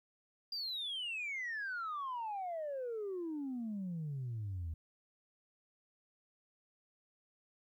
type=exponential sweep; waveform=sine; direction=down; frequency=4848 to 77.78 Hz; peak=-36 dBFS; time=0.52-4.74 s; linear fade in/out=5 ms; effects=tanh soft clip ceiling -35 dBFS + 13-bit